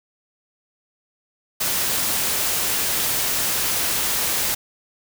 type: noise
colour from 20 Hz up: white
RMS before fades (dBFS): -22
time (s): 1.6-4.55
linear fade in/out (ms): 10
effects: none